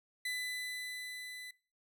30% pulse tone with level ramp, 2000 Hz, B6, 21 cents sharp, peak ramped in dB -32 to -42 dBFS, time 0.25-1.51 s, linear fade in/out 5 ms, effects noise-tail reverb RT60 0.4 s tail -22 dB re dry

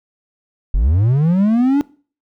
triangle linear sweep, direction up, 37.98 to 292.6 Hz, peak -9 dBFS, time 0.74-1.81 s, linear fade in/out 0 ms, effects noise-tail reverb RT60 0.4 s tail -21 dB re dry

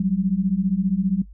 sine beating tone pair, 181.4 / 196.4 Hz, F#3 / G3, -34 / +4 cents, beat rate 15 Hz, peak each -21 dBFS, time 0-1.22 s, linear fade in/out 5 ms, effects noise-tail reverb RT60 0.1 s tail -17 dB re dry + added 50 Hz sine -40 dBFS peak until 1.33 s

